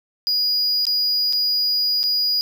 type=tone with dropouts; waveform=triangle; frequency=4900 Hz; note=D#8; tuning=27 cents flat; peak=-16 dBFS; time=0.27-2.41 s; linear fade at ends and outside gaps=0 ms; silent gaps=0.853-0.868 / 1.326-1.332 / 2.031-2.038 s; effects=7-bit